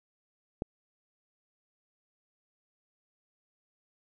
click, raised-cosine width 2 ms, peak -18 dBFS, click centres 0.621 s, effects none

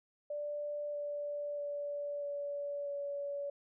sine tone with pitch steps, 587.3 / 582.6 / 577.9 / 573.2 / 568.6 Hz, D5 / D5 / D5 / D5 / C#5, 0 / -14 / -28 / -42 / +44 cents, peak -36 dBFS, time 0.3-3.5 s, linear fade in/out 5 ms, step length 640 ms, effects none

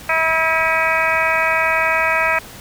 harmonic tone with a mistuned harmonic, 323.1 Hz, E4, 35 cents flat, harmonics 2 / 3 / 4 / 5 / 6 / 7 / 8, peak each -22 / -22 / -22 / -22 / -22 / -22 / -22 dBFS, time 0.09-2.39 s, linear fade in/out 5 ms, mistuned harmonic 8, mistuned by -50 cents, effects pink hiss -37 dBFS RMS until 2.6 s

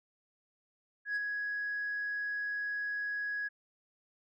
sine tone with ADSR envelope, 1667 Hz, G#6, 6 cents sharp, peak -27 dBFS, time 1.05-3.49 s, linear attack 110 ms, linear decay 25 ms, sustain -5 dB, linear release 22 ms, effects tanh soft clip ceiling -29 dBFS

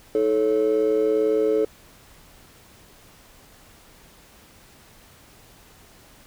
triangle tone with amplitude modulation, 434.8 Hz, A4, 21 cents flat, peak -10 dBFS, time 0.15-1.65 s, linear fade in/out 2 ms, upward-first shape sine, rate 118 Hz, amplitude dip 95%, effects tanh soft clip ceiling -12 dBFS + pink hiss -51 dBFS RMS until 6.26 s

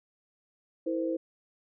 sine tone cluster, 326.9 / 460.3 / 516 Hz, E4 / A#4 / C5, -14 / -22 / -24 cents, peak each -30 / -38 / -32 dBFS, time 0.86-1.17 s, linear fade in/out 10 ms, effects none

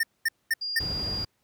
square tone bursts, 1813 Hz, A#6, 49 cents flat, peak -22 dBFS, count 4, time 0-0.792 s, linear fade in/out 5 ms, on 33 ms, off 220 ms
sine tone, 4819 Hz, D8, 44 cents sharp, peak -29 dBFS, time 0.61-1.25 s, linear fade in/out 10 ms
brown noise, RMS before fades -31 dBFS, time 0.8-1.25 s, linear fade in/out 5 ms
effects pink hiss -72 dBFS RMS until 1.43 s + high-pass 80 Hz 12 dB/octave

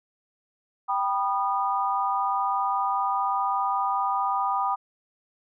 sine chord, G augmented, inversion none, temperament just, 784 / 980 / 1225 Hz, G5 / B5 / D#6, 0 / -14 / -27 cents, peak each -27 dBFS, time 0.88-4.76 s, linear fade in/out 20 ms, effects none

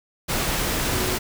sine tone in noise, 370 Hz, F#4, in tune, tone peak -30 dBFS, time 0.93-1.17 s, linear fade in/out 20 ms, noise pink, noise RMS -24 dBFS, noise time 0.28-1.19 s, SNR -9 dB, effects none

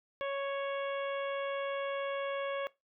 harmonic tone, 554.4 Hz, C#5, in tune, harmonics 1 / 2 / 3 / 4 / 5 / 6, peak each -34 / -40 / -44 / -46 / -48 / -50 dBFS, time 0.21-2.67 s, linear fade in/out 0 ms, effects noise-tail reverb RT60 0.2 s tail -20 dB re dry

